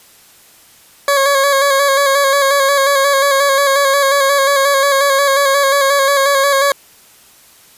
20% pulse tone with vibrato, 554.4 Hz, C#5, in tune, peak -5 dBFS, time 1.08-6.72 s, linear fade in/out 2 ms, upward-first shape square, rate 5.6 Hz, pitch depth 33 cents each way, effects white hiss -45 dBFS RMS until 7.77 s + resampled to 32000 Hz

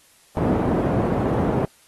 pink band-pass noise, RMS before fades -21 dBFS, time 0.37-1.65 s, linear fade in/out 0 ms, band 110 to 620 Hz, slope 12 dB/octave, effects white hiss -55 dBFS RMS until 1.87 s + AAC 32 kbps

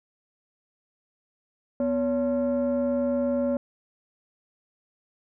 sine tone pair together, 247.2 / 564.2 Hz, B3 / C#5, +2 / +30 cents, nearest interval octave + major second, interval 1428 cents, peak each -23 dBFS, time 1.8-3.57 s, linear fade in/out 2 ms, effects tanh soft clip ceiling -19 dBFS

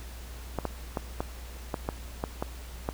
clicks, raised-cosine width 1 ms, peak -15 dBFS, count 9, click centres 0.587 / 0.653 / 0.972 / 1.205 / 1.742 / 1.889 / 2.239 / 2.425 / 2.889 s, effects added 60 Hz sine -40 dBFS peak until 2.93 s + pink hiss -48 dBFS RMS until 2.93 s

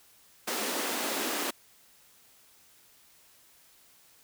pink high-pass noise, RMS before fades -32 dBFS, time 0.47-1.51 s, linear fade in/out 10 ms, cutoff 230 Hz, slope 48 dB/octave, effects white hiss -60 dBFS RMS until 4.23 s

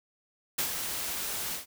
white noise with ADSR envelope, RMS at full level -28 dBFS, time 0.58-1.66 s, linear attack 8 ms, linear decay 87 ms, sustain -6 dB, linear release 130 ms, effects none

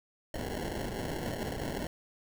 white noise with sample-and-hold, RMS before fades -36 dBFS, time 0.34-1.87 s, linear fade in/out 2 ms, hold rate 1225 Hz, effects none

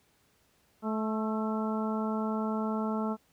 harmonic tone with a mistuned harmonic, 217.5 Hz, A3, 20 cents flat, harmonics 1 / 2 / 3 / 4 / 5 / 6, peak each -30 / -37 / -39 / -39 / -42 / -40 dBFS, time 0.82-3.17 s, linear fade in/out 50 ms, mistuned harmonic 6, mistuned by +36 cents, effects pink hiss -68 dBFS RMS until 3.32 s + high-pass 60 Hz 12 dB/octave

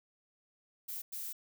violet noise bursts at uneven times, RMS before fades -41 dBFS, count 2, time 0.88-1.02 / 1.12-1.33 s, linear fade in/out 10 ms, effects none

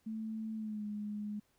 sine tone with pitch glide, 220 to 208.7 Hz, A3 to G#3, 0 to +9 cents, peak -37 dBFS, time 0.06-1.4 s, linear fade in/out 10 ms, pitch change -91 cents, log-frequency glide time 0.55-0.85 s, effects pink hiss -74 dBFS RMS until 1.58 s

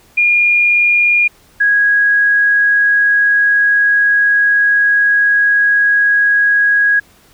sine tone pair in turn, 2421 / 1654 Hz, D#7 / G#6, -48 / -8 cents, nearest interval perfect fifth, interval 660 cents, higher first, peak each -8 dBFS, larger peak neither, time 0.17-1.28 / 1.6-7 s, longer second, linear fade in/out 10 ms, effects pink hiss -48 dBFS RMS until 7.33 s

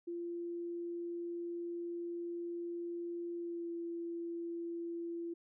sine tone with pitch glide, 343.9 to 339.2 Hz, F4 to E4, -27 to +50 cents, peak -38 dBFS, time 0.07-5.34 s, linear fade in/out 10 ms, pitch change -23 cents, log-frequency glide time 3.35-3.72 s, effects none

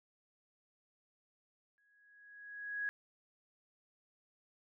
sine tone with exponential growth, 1663 Hz, G#6, 2 cents sharp, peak -33 dBFS, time 1.78-2.89 s, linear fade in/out 0 ms, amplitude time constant 240 ms, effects none

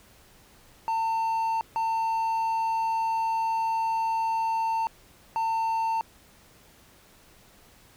triangle tone bursts at uneven times, 900 Hz, A5, 39 cents sharp, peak -22 dBFS, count 3, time 0.88-1.61 / 1.76-4.87 / 5.36-6.01 s, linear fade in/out 0 ms, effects pink hiss -56 dBFS RMS until 7.96 s

